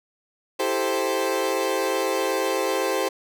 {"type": "chord", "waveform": "30% pulse", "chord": "A minor seventh", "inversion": "second", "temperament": "equal", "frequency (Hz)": [329.6, 392, 440, 523.3], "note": ["E4", "G4", "A4", "C5"], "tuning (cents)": [0, 0, 0, 0], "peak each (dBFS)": [-28, -24, -27, -23], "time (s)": [0.59, 3.09], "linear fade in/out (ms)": 10, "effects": []}